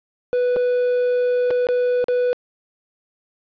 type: tone with dropouts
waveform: triangle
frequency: 493.9 Hz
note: B4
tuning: in tune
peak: -14 dBFS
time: 0.33-2.33 s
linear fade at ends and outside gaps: 0 ms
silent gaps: 0.562-0.567 / 1.505-1.509 / 1.669-1.688 / 2.042-2.084 s
effects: resampled to 11025 Hz + 9-bit